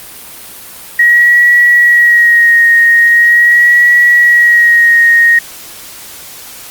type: tone with vibrato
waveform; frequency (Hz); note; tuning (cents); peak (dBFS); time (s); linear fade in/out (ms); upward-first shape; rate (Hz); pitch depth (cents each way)
sine; 1897; A#6; +30; -3; 0.99-5.39; 5; sine; 0.42; 29
effects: white hiss -30 dBFS RMS until 6.7 s + Opus 32 kbps